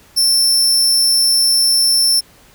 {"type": "tone", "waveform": "sawtooth", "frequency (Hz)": 5370, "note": "E8", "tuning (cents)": 31, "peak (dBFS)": -8, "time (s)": [0.16, 2.21], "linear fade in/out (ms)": 20, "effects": ["pink hiss -47 dBFS RMS until 2.54 s"]}